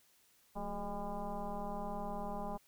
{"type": "tone with frequency modulation", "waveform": "sine", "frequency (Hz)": 415.3, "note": "G#4", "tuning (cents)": 0, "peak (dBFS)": -37, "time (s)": [0.55, 2.58], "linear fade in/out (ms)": 20, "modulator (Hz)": 198, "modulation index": 2.9, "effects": ["white hiss -69 dBFS RMS until 2.67 s"]}